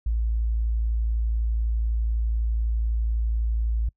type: tone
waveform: sine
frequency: 56 Hz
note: A1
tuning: 31 cents sharp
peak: -21 dBFS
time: 0.06-3.89 s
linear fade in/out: 5 ms
effects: noise-tail reverb RT60 0.1 s tail -26 dB re dry